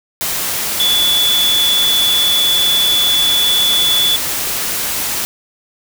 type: tone in noise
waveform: sine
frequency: 3445 Hz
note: A7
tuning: 37 cents flat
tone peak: -11 dBFS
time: 0.8-4.16 s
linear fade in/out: 0 ms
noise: white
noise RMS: -19 dBFS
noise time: 0.21-5.25 s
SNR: +5 dB
effects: none